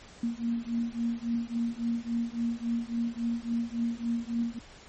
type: beating tone pair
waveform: sine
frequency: 231.8 / 235.4 Hz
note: A#3 / A#3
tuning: -10 / +17 cents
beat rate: 3.6 Hz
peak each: -31 dBFS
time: 0.23-4.59 s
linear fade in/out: 5 ms
effects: pink hiss -51 dBFS RMS until 4.88 s + MP3 32 kbps